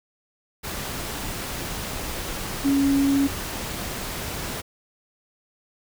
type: tone in noise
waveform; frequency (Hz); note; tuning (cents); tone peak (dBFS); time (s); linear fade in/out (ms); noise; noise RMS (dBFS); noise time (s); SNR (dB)
sine; 277.2; C#4; 0; -17; 2.64-3.28; 20; pink; -31; 0.63-4.62; +11
effects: none